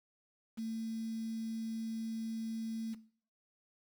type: tone with quantisation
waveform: sine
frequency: 224 Hz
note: A3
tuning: 31 cents sharp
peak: -36 dBFS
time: 0.57-2.95 s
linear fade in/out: 20 ms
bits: 9
effects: noise-tail reverb RT60 0.5 s tail -17 dB re dry